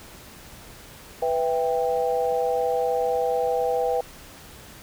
sine chord, E minor, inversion second, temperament just, 494.4 / 659.3 / 791.1 Hz, B4 / E5 / G5, +2 / 0 / +16 cents, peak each -23 / -28 / -26 dBFS, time 1.22-4.01 s, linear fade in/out 5 ms, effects pink hiss -45 dBFS RMS until 4.82 s

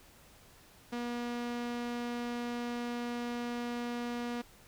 sawtooth tone with low-pass filter, 240 Hz, B3, 49 cents flat, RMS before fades -37 dBFS, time 0.92-4.42 s, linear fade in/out 10 ms, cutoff 5400 Hz, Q 0.66, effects pink hiss -59 dBFS RMS until 4.67 s

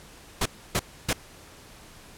pink noise bursts, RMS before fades -24 dBFS, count 3, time 0.41-1.131 s, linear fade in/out 5 ms, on 47 ms, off 290 ms, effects pink hiss -49 dBFS RMS until 2.17 s + low-pass 12000 Hz 12 dB/octave

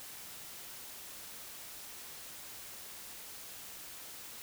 silence, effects white hiss -48 dBFS RMS until 4.42 s

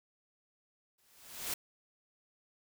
white noise with exponential growth, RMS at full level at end -34 dBFS, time 0.98-1.54 s, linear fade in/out 5 ms, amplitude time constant 120 ms, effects none

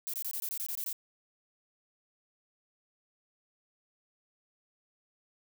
violet noise bursts, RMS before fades -36 dBFS, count 10, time 0.07-0.928 s, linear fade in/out 0 ms, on 66 ms, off 22 ms, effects none

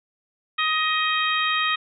harmonic tone with a mistuned harmonic, 627 Hz, D#5, 13 cents sharp, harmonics 2 / 3 / 4 / 5 / 6, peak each -24 / -26 / -27 / -28 / -29 dBFS, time 0.58-1.76 s, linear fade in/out 10 ms, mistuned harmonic 5, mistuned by +26 cents, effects none

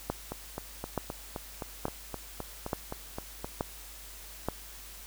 two click trains, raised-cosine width 1 ms, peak -21 / -15 dBFS, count 13 / 6, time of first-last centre 0.32-3.445 / 0.1-4.486 s, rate 3.84 / 1.14 Hz, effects added 50 Hz sine -50 dBFS peak until 5.06 s + white hiss -48 dBFS RMS until 5.06 s

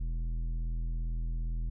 triangle tone with tanh clipping, 41.2 Hz, E1, in tune, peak -32 dBFS, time 0-1.7 s, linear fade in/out 10 ms, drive 14 dB, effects none

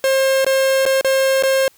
45% pulse tone with dropouts, 534 Hz, C5, 35 cents sharp, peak -13 dBFS, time 0.04-1.68 s, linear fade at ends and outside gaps 1 ms, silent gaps 0.446-0.465 / 0.854-0.862 / 1.011-1.046 / 1.425-1.435 s, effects white hiss -53 dBFS RMS until 1.77 s

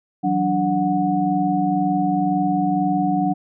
sine tone cluster, 165.4 / 187.4 / 292.1 / 734 Hz, E3 / F#3 / D4 / F#5, +6 / +22 / -9 / -14 cents, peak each -29 / -22 / -21 / -21 dBFS, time 0.23-3.34 s, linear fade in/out 20 ms, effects none

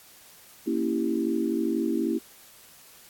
sine chord, A# diminished seventh, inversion none, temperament equal, 233.1 / 277.2 / 329.6 / 392 Hz, A#3 / C#4 / E4 / G4, 0 / 0 / 0 / 0 cents, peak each -29 / -30 / -27 / -32 dBFS, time 0.66-2.19 s, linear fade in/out 20 ms, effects white hiss -52 dBFS RMS until 3.09 s + AAC 64 kbps

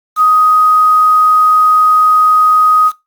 sine tone with quantisation, 1252 Hz, D#6, 10 cents sharp, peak -5 dBFS, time 0.16-2.92 s, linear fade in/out 50 ms, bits 5, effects noise-tail reverb RT60 0.2 s tail -19 dB re dry + Opus 48 kbps

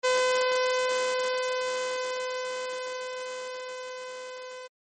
sawtooth tone with level ramp, 508 Hz, B4, 49 cents sharp, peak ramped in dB -17 to -35 dBFS, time 0.03-4.68 s, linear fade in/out 20 ms, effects MP3 32 kbps

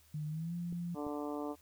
sine tone with pitch glide, 151.5 to 173.03 Hz, D#3 to F3, -46 to -16 cents, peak -36 dBFS, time 0.14-0.95 s, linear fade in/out 5 ms, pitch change +230 cents, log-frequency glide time 0.28-0.54 s
clicks, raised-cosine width 3 ms, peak -36 dBFS, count 2, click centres 0.726 / 1.067 s
harmonic tone, 147.1 Hz, D3, 3 cents sharp, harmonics 2 / 3 / 4 / 5 / 6 / 7 / 8, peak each -39 / -43 / -45 / -47 / -49 / -50 / -51 dBFS, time 0.94-1.56 s, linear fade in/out 50 ms
effects added 78 Hz sine -66 dBFS peak until 1.61 s + white hiss -66 dBFS RMS until 1.61 s

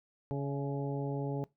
harmonic tone with a mistuned harmonic, 140.4 Hz, C#3, 22 cents sharp, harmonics 1 / 2 / 3 / 4 / 5 / 6, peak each -34 / -39 / -39 / -44 / -49 / -46 dBFS, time 0.31-1.44 s, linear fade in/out 0 ms, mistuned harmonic 5, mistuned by -54 cents, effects noise-tail reverb RT60 0.2 s tail -21 dB re dry

